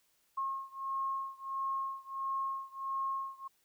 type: beating tone pair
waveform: sine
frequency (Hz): 1079 / 1080.5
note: C#6 / C#6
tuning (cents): -47 / -45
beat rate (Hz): 1.5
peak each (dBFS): -37 / -38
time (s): 0.37-3.48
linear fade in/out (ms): 10
effects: white hiss -73 dBFS RMS until 3.64 s